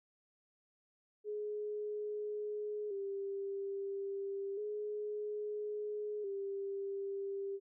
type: tone with vibrato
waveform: sine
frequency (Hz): 407.1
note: G#4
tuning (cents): -35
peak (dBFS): -37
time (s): 1.24-7.6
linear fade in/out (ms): 50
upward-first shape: square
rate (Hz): 0.3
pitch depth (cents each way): 52
effects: none